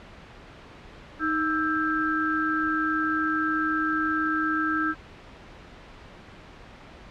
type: tone cluster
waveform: sine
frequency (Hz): 311.8 / 1318 / 1588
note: D#4 / E6 / G6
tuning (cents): +4 / -1 / +22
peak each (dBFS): -27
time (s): 1.19-4.95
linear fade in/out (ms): 50
effects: pink hiss -46 dBFS RMS until 7.1 s + low-pass 3000 Hz 12 dB/octave